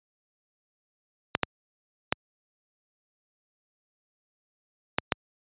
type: clicks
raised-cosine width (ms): 0.3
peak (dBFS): -5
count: 5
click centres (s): 1.351 / 1.433 / 2.125 / 4.985 / 5.122
effects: high-pass 80 Hz 12 dB/octave + resampled to 8000 Hz